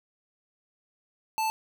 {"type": "tone", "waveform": "square", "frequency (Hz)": 880, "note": "A5", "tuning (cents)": 0, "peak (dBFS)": -26, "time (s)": [1.38, 1.5], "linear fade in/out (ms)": 0, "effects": []}